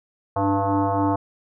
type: tone with frequency modulation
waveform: sine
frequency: 293.7 Hz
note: D4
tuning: in tune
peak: -18 dBFS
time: 0.36-1.16 s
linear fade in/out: 5 ms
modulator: 197 Hz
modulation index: 3.9
effects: none